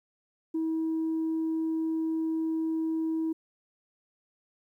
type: tone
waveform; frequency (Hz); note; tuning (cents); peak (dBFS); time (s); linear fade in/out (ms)
sine; 321.7; E4; -42; -25; 0.54-3.33; 10
effects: tanh soft clip ceiling -24 dBFS + 11-bit